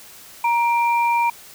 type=tone pair together; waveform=sine; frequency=940 / 2369 Hz; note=A#5 / D7; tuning=+14 / +14 cents; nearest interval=octave + major third; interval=1600 cents; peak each=-16 / -24 dBFS; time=0.44-1.3 s; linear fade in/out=5 ms; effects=white hiss -43 dBFS RMS until 1.54 s